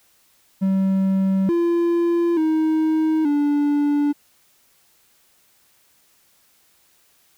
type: tone with pitch steps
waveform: triangle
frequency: 191.9 / 341.9 / 315.1 / 290.5 Hz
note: G3 / F4 / D#4 / D4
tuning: -37 / -37 / +22 / -19 cents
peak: -14 dBFS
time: 0.61-4.13 s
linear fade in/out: 20 ms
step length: 880 ms
effects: white hiss -59 dBFS RMS until 7.37 s